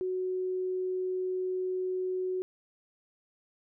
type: tone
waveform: sine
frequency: 370 Hz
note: F#4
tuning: in tune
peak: -29 dBFS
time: 0.01-2.42 s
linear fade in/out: 0 ms
effects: none